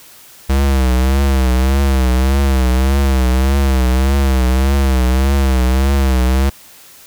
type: tone with vibrato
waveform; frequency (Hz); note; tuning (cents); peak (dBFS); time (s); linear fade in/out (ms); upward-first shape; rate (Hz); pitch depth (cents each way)
square; 66; C2; +16; -11; 0.49-6.5; 10; triangle; 1.7; 100
effects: white hiss -41 dBFS RMS until 7.06 s